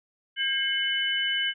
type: tone cluster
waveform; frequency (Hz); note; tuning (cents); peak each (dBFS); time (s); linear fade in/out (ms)
sine; 1610 / 2149 / 2997; G6 / C7 / F#7; +46 / +46 / +22; -29 / -32 / -26; 0.36-1.54; 50
effects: none

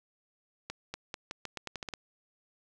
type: accelerating click train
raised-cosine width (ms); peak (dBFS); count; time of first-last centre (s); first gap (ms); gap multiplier
0.2; -20; 11; 0.7-1.938; 240; 0.84
effects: none

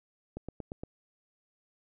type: click train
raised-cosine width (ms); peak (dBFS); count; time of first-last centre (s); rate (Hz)
2; -25; 5; 0.37-0.835; 8.6
effects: none

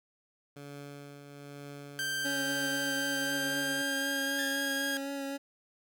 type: tone with tremolo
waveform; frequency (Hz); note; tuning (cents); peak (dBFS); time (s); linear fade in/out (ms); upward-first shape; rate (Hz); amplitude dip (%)
15% pulse; 142.8; D3; -48; -36; 0.56-3.82; 5; triangle; 1.1; 50
type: tone with pitch glide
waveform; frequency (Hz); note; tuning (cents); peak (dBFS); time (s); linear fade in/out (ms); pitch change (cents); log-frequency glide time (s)
sawtooth; 1568 to 1632.7; G6 to G#6; 0 to -30; -28; 1.99-4.97; 0; +70; 3.11-4.62
type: tone with vibrato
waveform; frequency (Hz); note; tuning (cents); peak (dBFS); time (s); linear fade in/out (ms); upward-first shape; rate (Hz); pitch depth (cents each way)
25% pulse; 277.2; C#4; 0; -31; 2.24-5.38; 20; sine; 3.9; 16
type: tone with exponential decay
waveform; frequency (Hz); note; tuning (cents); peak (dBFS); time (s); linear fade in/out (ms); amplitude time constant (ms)
sawtooth; 1760; A6; 0; -32; 4.39-4.9; 0; 110
effects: none

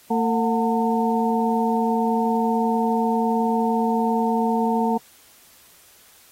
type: harmonic tone with a mistuned harmonic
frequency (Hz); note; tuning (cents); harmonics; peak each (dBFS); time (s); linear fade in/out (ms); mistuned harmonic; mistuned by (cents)
226.3; A3; +49; 1 / 2 / 3 / 4; -21 / -25 / -26 / -24; 0.1-4.98; 10; 3; +120
effects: white hiss -52 dBFS RMS until 6.31 s + AAC 48 kbps

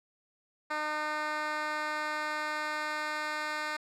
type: tone with band-pass filter sweep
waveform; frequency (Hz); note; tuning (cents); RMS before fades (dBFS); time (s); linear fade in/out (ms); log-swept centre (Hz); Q
10% pulse; 303.9; D#4; -41; -34; 0.7-3.77; 10; 1400 to 2200; 0.75
effects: none

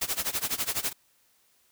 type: noise with tremolo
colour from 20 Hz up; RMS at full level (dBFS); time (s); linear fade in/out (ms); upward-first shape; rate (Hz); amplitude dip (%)
white; -27; 0.01-0.93; 10; sine; 12; 90
effects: white hiss -66 dBFS RMS until 1.71 s

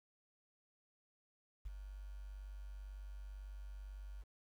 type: tone with ADSR envelope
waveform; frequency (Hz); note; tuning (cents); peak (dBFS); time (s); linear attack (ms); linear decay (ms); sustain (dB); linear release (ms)
sine; 49; G1; 0; -37; 1.65-4.24; 14; 22; -9; 28
effects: tanh soft clip ceiling -38 dBFS + 11-bit

